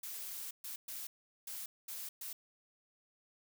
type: noise bursts at uneven times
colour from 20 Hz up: blue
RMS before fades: -44 dBFS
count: 6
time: 0.03-0.51 / 0.64-0.76 / 0.88-1.07 / 1.47-1.66 / 1.88-2.09 / 2.21-2.33 s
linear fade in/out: 5 ms
effects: none